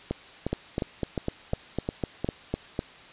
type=two click trains; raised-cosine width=2 ms; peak=-14 / -13 dBFS; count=7 / 10; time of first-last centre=0.11-2.245 / 0.53-2.791 s; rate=2.81 / 3.98 Hz; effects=white hiss -48 dBFS RMS until 3.12 s + resampled to 8000 Hz